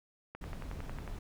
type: click train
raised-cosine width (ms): 0.5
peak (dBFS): -29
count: 9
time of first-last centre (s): 0.35-1.077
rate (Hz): 11
type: noise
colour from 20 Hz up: brown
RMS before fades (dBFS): -42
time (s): 0.41-1.19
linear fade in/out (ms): 5
effects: none